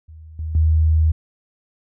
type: tone with level steps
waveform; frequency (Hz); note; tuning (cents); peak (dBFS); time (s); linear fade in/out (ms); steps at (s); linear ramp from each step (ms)
sine; 79.1; D#2; +29; -37 / -23 / -12; 0.08-1.12; 10; 0.39 / 0.55; 2
effects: none